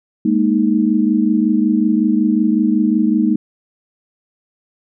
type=chord; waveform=sine; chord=Ab suspended second; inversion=none; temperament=equal; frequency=207.7 / 233.1 / 311.1 Hz; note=Ab3 / Bb3 / Eb4; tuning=0 / 0 / 0 cents; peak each=-16 dBFS; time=0.25-3.36 s; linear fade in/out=5 ms; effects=none